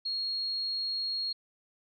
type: tone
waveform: sine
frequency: 4287 Hz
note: C8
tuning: 41 cents sharp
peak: -30 dBFS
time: 0.05-1.33 s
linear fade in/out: 10 ms
effects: none